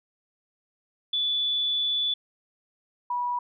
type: tone pair in turn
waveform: sine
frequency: 3462 / 974.6 Hz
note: A7 / B5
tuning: -29 / -23 cents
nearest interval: octave + minor seventh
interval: 2194 cents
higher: first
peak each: -23 / -25 dBFS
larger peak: first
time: 1.13-2.14 / 3.1-3.39 s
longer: first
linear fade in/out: 5 ms
effects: none